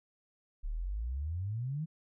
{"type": "exponential sweep", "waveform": "sine", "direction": "up", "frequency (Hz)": [34.34, 164.4], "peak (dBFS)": -33, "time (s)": [0.63, 1.86], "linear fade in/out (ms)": 20, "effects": []}